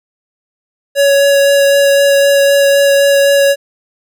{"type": "tone with vibrato", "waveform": "square", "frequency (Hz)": 560, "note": "C#5", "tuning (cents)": 18, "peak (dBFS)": -7, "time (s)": [0.95, 3.56], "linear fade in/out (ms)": 50, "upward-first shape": "sine", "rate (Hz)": 3.9, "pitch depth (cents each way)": 9, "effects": []}